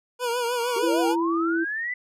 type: tone with vibrato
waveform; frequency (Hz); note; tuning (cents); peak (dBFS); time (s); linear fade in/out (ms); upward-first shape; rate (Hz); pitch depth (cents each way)
25% pulse; 481.2; B4; -45; -20; 0.19-1.16; 50; triangle; 6.5; 79
type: tone with exponential growth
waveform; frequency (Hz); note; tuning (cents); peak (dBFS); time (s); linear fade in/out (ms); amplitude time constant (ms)
sawtooth; 1127; C#6; +28; -28; 0.23-0.79; 5; 120
type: linear sweep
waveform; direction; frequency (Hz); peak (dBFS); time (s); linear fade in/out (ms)
sine; up; 359.5 to 2020; -26; 0.76-1.94; 5
type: tone with pitch glide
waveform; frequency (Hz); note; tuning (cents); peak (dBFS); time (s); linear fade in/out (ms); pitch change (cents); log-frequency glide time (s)
sine; 335.3 to 331.3; E4 to E4; +30 to +9; -22; 0.82-1.65; 20; -21; 1.15-1.44
effects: resampled to 32000 Hz